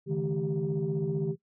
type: tone cluster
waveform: sine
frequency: 143.5 / 158.9 / 214.9 / 392.3 Hz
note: D3 / D#3 / A3 / G4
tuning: -40 / +37 / -41 / +1 cents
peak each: -32 / -30 / -37 / -31 dBFS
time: 0.06-1.36 s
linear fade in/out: 50 ms
effects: noise-tail reverb RT60 0.1 s tail -18 dB re dry + tanh soft clip ceiling -20 dBFS